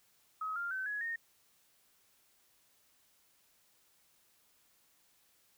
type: tone with pitch steps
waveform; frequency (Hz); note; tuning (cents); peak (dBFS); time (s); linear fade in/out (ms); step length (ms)
sine; 1273 / 1396.3 / 1531.5 / 1679.7 / 1842.4; D#6 / F6 / G6 / G#6 / A#6; +39 / -1 / -41 / +19 / -21; -35; 0.41-1.16; 5; 150
effects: white hiss -70 dBFS RMS until 5.57 s